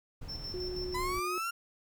brown noise, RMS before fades -42 dBFS, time 0.21-1.2 s, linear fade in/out 10 ms
triangle tone with tremolo, 5370 Hz, E8, 31 cents sharp, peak -37 dBFS, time 0.28-0.96 s, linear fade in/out 20 ms, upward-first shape square, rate 6.2 Hz, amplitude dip 55%
sine tone with pitch glide, 363.3 to 361.2 Hz, F#4 to F#4, -32 to -42 cents, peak -36 dBFS, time 0.54-1.38 s, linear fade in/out 0 ms, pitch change -10 cents, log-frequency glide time 1.06-1.22 s
35% pulse linear sweep, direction up, 987.8 to 1395 Hz, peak -31 dBFS, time 0.94-1.51 s, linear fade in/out 10 ms
effects none

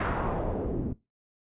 pink noise with low-pass filter sweep, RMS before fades -30 dBFS, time 0-0.93 s, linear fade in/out 5 ms, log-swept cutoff 1600 to 250 Hz, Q 1.6, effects noise-tail reverb RT60 0.2 s tail -17 dB re dry + resampled to 8000 Hz

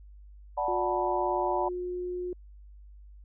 sine chord, B minor seventh, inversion first, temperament equal with one note detuned, 587.3 / 740 / 880 / 977.5 Hz, D5 / F#5 / A5 / B5, 0 / 0 / 0 / -18 cents, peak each -32 dBFS, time 0.57-1.69 s, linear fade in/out 10 ms
sine tone, 359 Hz, F4, 48 cents sharp, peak -31 dBFS, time 0.68-2.33 s, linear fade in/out 2 ms
effects added 50 Hz sine -47 dBFS peak until 3.24 s

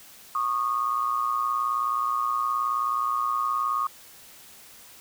sine tone pair together, 1105 / 1224 Hz, C#6 / D#6, -6 / -29 cents, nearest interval major second, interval 177 cents, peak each -26 dBFS, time 0.35-3.87 s, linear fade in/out 2 ms, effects white hiss -49 dBFS RMS until 5 s

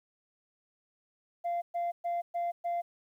sine tone bursts, 692 Hz, F5, 16 cents flat, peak -27 dBFS, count 5, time 1.44-2.82 s, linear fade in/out 20 ms, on 180 ms, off 120 ms, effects tanh soft clip ceiling -28 dBFS + 11-bit

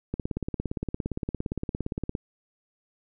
click train, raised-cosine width 3 ms, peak -16 dBFS, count 36, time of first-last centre 0.14-2.151 s, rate 17.4 Hz, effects none

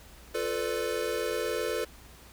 square chord, B half-diminished seventh, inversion second, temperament equal with one note detuned, 349.2 / 440 / 499.6 / 587.3 Hz, F4 / A4 / B4 / D5, 0 / 0 / +20 / 0 cents, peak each -38 / -33 / -34 / -38 dBFS, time 0.34-1.85 s, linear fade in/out 10 ms, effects added 60 Hz sine -53 dBFS peak until 2.32 s + pink hiss -53 dBFS RMS until 2.32 s

